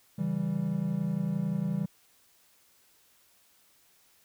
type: chord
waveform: triangle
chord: C# diminished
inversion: none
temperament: equal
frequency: 138.59 / 164.81 / 196 Hz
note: C#3 / E3 / G3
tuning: 0 / 0 / 0 cents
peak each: -34 / -29 / -29 dBFS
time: 0.18-1.86 s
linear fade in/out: 10 ms
effects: white hiss -64 dBFS RMS until 4.24 s